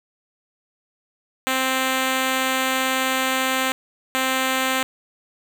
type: tone bursts at uneven times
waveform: 5% pulse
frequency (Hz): 261.6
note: C4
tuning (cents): 0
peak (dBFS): -8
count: 2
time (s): 1.47-3.72 / 4.15-4.83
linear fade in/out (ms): 0
effects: none